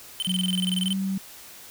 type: tone bursts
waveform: square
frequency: 3072 Hz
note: G7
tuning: 36 cents flat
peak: -25 dBFS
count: 16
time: 0.2-0.929 s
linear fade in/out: 0 ms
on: 24 ms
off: 23 ms
type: tone with pitch glide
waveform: sine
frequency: 183.8 to 192.49 Hz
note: F#3 to G3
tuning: -11 to -31 cents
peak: -24 dBFS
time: 0.27-1.18 s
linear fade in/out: 5 ms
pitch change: +80 cents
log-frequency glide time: 0.81-0.93 s
effects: white hiss -45 dBFS RMS until 1.7 s